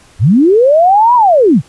sine linear two-way sweep, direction up then down, 77.78 to 1000 to 102.4 Hz, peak -4 dBFS, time 0.19-1.62 s, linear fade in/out 50 ms, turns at 1.15 s, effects pink hiss -44 dBFS RMS until 1.68 s + resampled to 24000 Hz

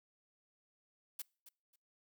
blue noise with echo, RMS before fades -42 dBFS, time 1.19-1.22 s, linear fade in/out 5 ms, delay 270 ms, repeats 2, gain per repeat -14 dB, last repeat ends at 1.76 s, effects noise-tail reverb RT60 0.4 s tail -26 dB re dry

